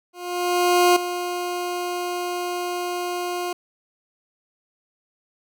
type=tone with ADSR envelope; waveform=20% pulse; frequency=355 Hz; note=F4; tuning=28 cents sharp; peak=-8 dBFS; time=0.13-3.53 s; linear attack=830 ms; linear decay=7 ms; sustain=-12 dB; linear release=5 ms; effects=none